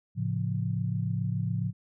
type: chord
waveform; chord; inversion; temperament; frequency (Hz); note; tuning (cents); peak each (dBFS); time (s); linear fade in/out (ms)
sine; A augmented; none; equal with one note detuned; 110 / 137.16 / 174.61; A2 / C#3 / E#3; 0 / -18 / 0; -30 / -32 / -32; 0.15-1.73; 50
effects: none